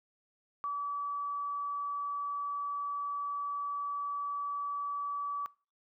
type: tone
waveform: sine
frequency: 1148 Hz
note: D6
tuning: 40 cents flat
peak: -32 dBFS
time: 0.64-5.46 s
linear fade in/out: 0 ms
effects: noise-tail reverb RT60 0.4 s tail -24 dB re dry